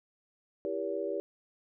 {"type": "chord", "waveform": "sine", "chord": "E diminished seventh", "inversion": "none", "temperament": "just", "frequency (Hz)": [329.6, 395.6, 474.7, 569.6], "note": ["E4", "G4", "Bb4", "Db5"], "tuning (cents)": [0, 16, 31, 47], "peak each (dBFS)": [-39, -35, -38, -36], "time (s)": [0.65, 1.2], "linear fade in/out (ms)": 0, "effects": []}